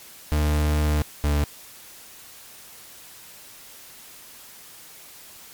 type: tone pair in turn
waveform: 40% pulse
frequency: 75.2 / 73.31 Hz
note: D2 / D2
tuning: +42 / -3 cents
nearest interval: unison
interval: 45 cents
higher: first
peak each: -18 / -18 dBFS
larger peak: neither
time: 0.32-1.02 / 1.24-1.44 s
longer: first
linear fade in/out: 0 ms
effects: white hiss -45 dBFS RMS until 5.53 s + MP3 96 kbps